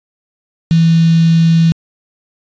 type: tone with quantisation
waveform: sine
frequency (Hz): 164.81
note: E3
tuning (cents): 0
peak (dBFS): -6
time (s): 0.71-1.72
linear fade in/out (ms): 0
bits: 4
effects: resampled to 16000 Hz